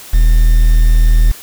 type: tone with quantisation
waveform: triangle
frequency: 40 Hz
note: D#1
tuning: 49 cents sharp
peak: -3 dBFS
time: 0.13-1.32 s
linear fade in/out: 10 ms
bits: 5
effects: white hiss -34 dBFS RMS until 1.42 s